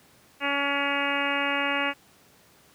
harmonic tone, 282 Hz, C#4, 30 cents sharp, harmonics 1 / 2 / 3 / 4 / 5 / 6 / 7 / 8 / 9 / 10, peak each -33 / -33 / -33 / -33 / -33 / -33 / -33 / -33 / -33 / -33 dBFS, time 0.4-1.94 s, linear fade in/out 50 ms, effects pink hiss -57 dBFS RMS until 2.74 s + high-pass 100 Hz 12 dB/octave

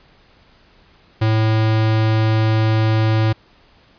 square tone, 110 Hz, A2, in tune, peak -14 dBFS, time 1.21-3.33 s, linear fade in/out 10 ms, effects pink hiss -52 dBFS RMS until 3.98 s + resampled to 11025 Hz

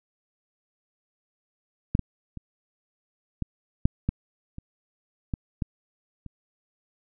clicks, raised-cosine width 5 ms, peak -8 / -15 / -24 / -15 / -6 / -11 / -25 / -15 / -14 / -27 dBFS, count 10, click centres 1.951 / 1.993 / 2.373 / 3.423 / 3.855 / 4.09 / 4.584 / 5.338 / 5.622 / 6.263 s, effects none

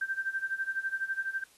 sine tone with tremolo, 1568 Hz, G6, in tune, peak -27 dBFS, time 0.01-1.44 s, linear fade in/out 5 ms, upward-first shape sine, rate 12 Hz, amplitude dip 85%, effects white hiss -61 dBFS RMS until 1.57 s + AAC 32 kbps

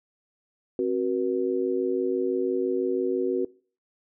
sine tone with amplitude modulation, 372.2 Hz, F#4, 10 cents sharp, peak -18 dBFS, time 0.79-3.45 s, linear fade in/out 2 ms, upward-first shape sine, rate 106 Hz, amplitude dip 100%, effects noise-tail reverb RT60 0.4 s tail -22 dB re dry

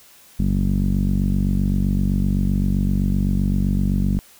sawtooth tone with low-pass filter, 47.77 Hz, G1, 44 cents flat, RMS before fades -19 dBFS, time 0.39-4.19 s, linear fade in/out 0 ms, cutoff 210 Hz, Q 4.4, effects white hiss -49 dBFS RMS until 4.39 s

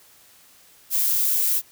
violet noise, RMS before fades -21 dBFS, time 0.9-1.62 s, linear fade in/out 50 ms, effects white hiss -53 dBFS RMS until 1.71 s

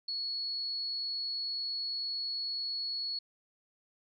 sine tone, 4371 Hz, C#8, 25 cents flat, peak -33 dBFS, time 0.08-3.19 s, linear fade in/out 5 ms, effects none

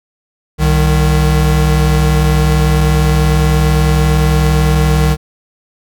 square tone pair together, 64.6 / 153.65 Hz, C2 / D#3, -21 / -21 cents, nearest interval octave + minor third, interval 1500 cents, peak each -12 dBFS, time 0.58-5.17 s, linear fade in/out 50 ms, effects none

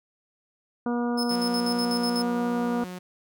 harmonic tone, 240 Hz, B3, 49 cents flat, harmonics 1 / 2 / 3 / 4 / 5 / 6, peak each -25 / -31 / -35 / -37 / -39 / -41 dBFS, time 0.86-2.84 s, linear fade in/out 2 ms
40% pulse tone with tremolo, 5200 Hz, E8, 24 cents flat, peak -27 dBFS, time 1.17-2.23 s, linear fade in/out 20 ms, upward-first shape square, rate 8.1 Hz, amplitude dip 70%
sawtooth tone, 181.4 Hz, F#3, 34 cents flat, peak -31 dBFS, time 1.3-2.99 s, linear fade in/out 10 ms
effects none

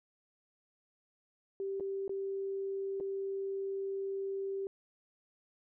sine tone with dropouts, 390.6 Hz, G4, 6 cents flat, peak -34 dBFS, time 1.6-4.67 s, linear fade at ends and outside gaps 1 ms, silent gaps 1.799-1.806 / 2.079-2.094 / 3.001-3.007 s, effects none

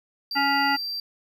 triangle tone, 4699 Hz, D8, in tune, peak -27 dBFS, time 0.31-1 s, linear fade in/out 2 ms
harmonic tone, 279.9 Hz, C#4, 17 cents sharp, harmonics 1 / 3 / 5 / 7 / 9 / 10, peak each -29 / -23 / -26 / -27 / -39 / -32 dBFS, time 0.35-0.77 s, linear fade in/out 20 ms
effects none

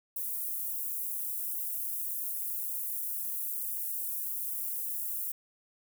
pink high-pass noise, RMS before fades -35 dBFS, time 0.16-5.32 s, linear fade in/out 5 ms, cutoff 12000 Hz, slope 24 dB/octave, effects none

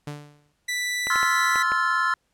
sawtooth tone with exponential decay, 146.83 Hz, D3, in tune, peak -26 dBFS, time 0.07-0.53 s, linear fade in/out 5 ms, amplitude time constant 100 ms
sawtooth tone, 1975.5 Hz, B6, in tune, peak -21 dBFS, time 0.68-1.63 s, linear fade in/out 10 ms
clicks, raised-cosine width 0.5 ms, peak -16 dBFS, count 5, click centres 1.07 / 1.158 / 1.23 / 1.558 / 1.719 s
triangle chord, F major seventh, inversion second, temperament equal with one note detuned, 1046.5 / 1318.5 / 1396.9 / 1735.8 Hz, C6 / E6 / F6 / A6, 0 / 0 / 0 / -24 cents, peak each -24 dBFS, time 1.1-2.14 s, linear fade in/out 2 ms
effects pink hiss -71 dBFS RMS until 2.33 s + low-pass 11000 Hz 12 dB/octave

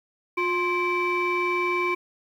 sine tone cluster, 356.2 / 1049 / 2320 Hz, F4 / C6 / D7, +34 / +4 / -22 cents, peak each -25 dBFS, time 0.37-1.95 s, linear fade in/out 10 ms, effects tanh soft clip ceiling -17 dBFS + 9-bit

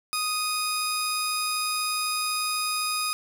25% pulse tone pair together, 1244.5 / 4978 Hz, D#6 / D#8, 0 / 0 cents, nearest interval 2 octaves, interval 2400 cents, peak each -24 dBFS, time 0.13-3.13 s, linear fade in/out 0 ms, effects none

